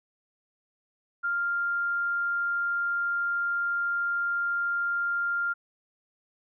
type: tone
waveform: sine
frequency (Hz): 1396.9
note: F6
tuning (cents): 0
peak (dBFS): -25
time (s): 1.23-5.54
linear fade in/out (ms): 20
effects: none